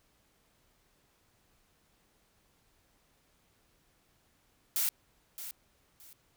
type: noise with echo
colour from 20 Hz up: blue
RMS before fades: -30 dBFS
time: 4.76-4.89 s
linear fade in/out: 0 ms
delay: 620 ms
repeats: 2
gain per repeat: -12 dB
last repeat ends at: 6.13 s
effects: pink hiss -70 dBFS RMS until 6.36 s